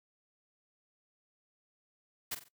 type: noise with echo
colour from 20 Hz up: white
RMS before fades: -36 dBFS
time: 2.31-2.35 s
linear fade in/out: 10 ms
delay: 46 ms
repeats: 3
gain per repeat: -9 dB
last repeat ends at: 2.488 s
effects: noise-tail reverb RT60 0.1 s tail -19 dB re dry